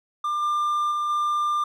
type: tone with level steps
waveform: triangle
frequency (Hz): 1195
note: D6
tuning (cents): +30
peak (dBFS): -21 / -19 / -21 / -19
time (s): 0.24-1.64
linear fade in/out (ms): 5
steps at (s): 0.42 / 0.91 / 1.09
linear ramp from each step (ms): 10
effects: none